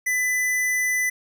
square tone, 2000 Hz, B6, 21 cents sharp, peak -21 dBFS, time 0.06-1.1 s, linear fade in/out 10 ms, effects none

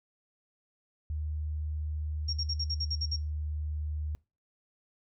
sine tone with pitch glide, 76.2 to 75.76 Hz, D#2 to D#2, -36 to -46 cents, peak -31 dBFS, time 1.1-4.15 s, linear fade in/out 0 ms, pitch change -10 cents, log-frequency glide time 2.44-3.37 s
sine tone bursts, 5560 Hz, F8, 9 cents flat, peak -30 dBFS, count 9, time 2.28-3.165 s, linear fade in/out 10 ms, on 53 ms, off 51 ms
effects noise-tail reverb RT60 0.3 s tail -24 dB re dry

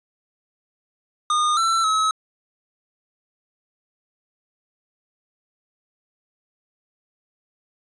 square tone with pitch steps, 1223 / 1339 / 1285 Hz, D#6 / E6 / E6, -30 / +27 / -45 cents, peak -18 dBFS, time 1.3-2.11 s, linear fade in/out 2 ms, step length 270 ms, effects resampled to 22050 Hz

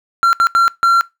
triangle tone bursts at uneven times, 1368 Hz, F6, 36 cents flat, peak -6 dBFS, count 4, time 0.23-0.33 / 0.4-0.47 / 0.55-0.68 / 0.83-1.01 s, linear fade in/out 0 ms, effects noise-tail reverb RT60 0.2 s tail -21 dB re dry

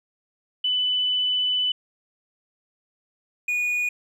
sine / triangle tone pair in turn, 2995 / 2456 Hz, F#7 / D#7, +20 / -23 cents, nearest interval minor third, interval 343 cents, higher first, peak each -20 / -20 dBFS, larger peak neither, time 0.64-1.72 / 3.48-3.89 s, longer first, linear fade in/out 5 ms, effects none

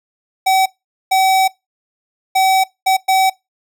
square tone bursts at uneven times, 762 Hz, G5, 49 cents flat, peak -11 dBFS, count 5, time 0.46-0.66 / 1.11-1.48 / 2.35-2.64 / 2.86-2.97 / 3.08-3.3 s, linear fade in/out 10 ms, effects noise-tail reverb RT60 0.2 s tail -22 dB re dry

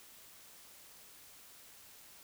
silence, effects white hiss -57 dBFS RMS until 2.23 s

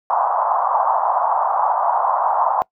pink band-pass noise, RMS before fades -18 dBFS, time 0.1-2.62 s, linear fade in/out 0 ms, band 710 to 1100 Hz, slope 48 dB/octave, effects noise-tail reverb RT60 0.1 s tail -23 dB re dry

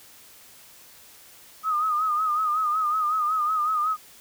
sine tone with vibrato, 1244.5 Hz, D#6, in tune, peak -21 dBFS, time 1.63-3.97 s, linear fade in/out 50 ms, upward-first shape sine, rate 5.4 Hz, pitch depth 66 cents each way, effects white hiss -50 dBFS RMS until 4.2 s

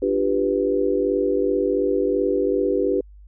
sine chord, G dominant seventh, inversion second, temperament equal, 293.7 / 349.2 / 392 / 493.9 Hz, D4 / F4 / G4 / B4, 0 / 0 / 0 / 0 cents, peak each -25 / -27 / -21 / -23 dBFS, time 0.02-3.01 s, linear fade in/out 5 ms, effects added 50 Hz sine -42 dBFS peak until 3.27 s

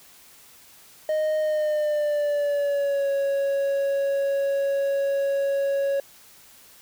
triangle tone with pitch glide, 619 to 554.7 Hz, D#5 to C#5, -9 to +1 cents, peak -19 dBFS, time 1.09-6 s, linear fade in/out 2 ms, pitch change -190 cents, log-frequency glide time 1.39-3.09 s, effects white hiss -51 dBFS RMS until 6.81 s

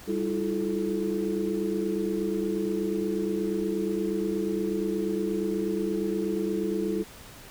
sine tone cluster, 196.9 / 320.1 / 348.5 / 433.2 Hz, G3 / D#4 / F4 / A4, +8 / +49 / -4 / -27 cents, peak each -31 dBFS, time 0.07-7.04 s, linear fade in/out 20 ms, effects pink hiss -47 dBFS RMS until 7.5 s

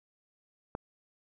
click, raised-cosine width 1 ms, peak -21 dBFS, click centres 0.751 s, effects none

